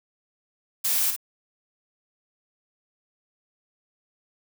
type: noise with echo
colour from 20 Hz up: blue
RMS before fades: -24 dBFS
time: 0.84-1.11 s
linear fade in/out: 10 ms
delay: 54 ms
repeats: 1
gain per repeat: -6 dB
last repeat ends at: 1.164 s
effects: none